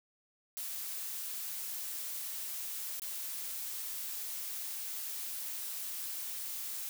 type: noise with dropouts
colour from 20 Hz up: blue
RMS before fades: -40 dBFS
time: 0.57-6.89 s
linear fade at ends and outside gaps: 0 ms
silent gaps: 2.997-3.019 s
effects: none